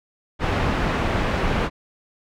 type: low-pass noise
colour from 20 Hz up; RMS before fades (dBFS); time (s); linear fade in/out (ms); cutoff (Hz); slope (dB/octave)
pink; -22; 0.39-1.7; 50; 2200; 12
effects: none